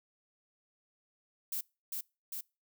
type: noise with echo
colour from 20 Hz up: violet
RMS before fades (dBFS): -36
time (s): 1.52-1.61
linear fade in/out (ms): 5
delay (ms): 400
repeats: 2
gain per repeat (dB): -2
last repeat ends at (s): 2.41
effects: noise-tail reverb RT60 0.3 s tail -26 dB re dry